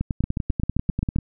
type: two click trains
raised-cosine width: 5 ms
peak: -10 / -11 dBFS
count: 8 / 13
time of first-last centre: 0.24-1.161 / 0.01-1.186 s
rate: 7.6 / 10.2 Hz
effects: none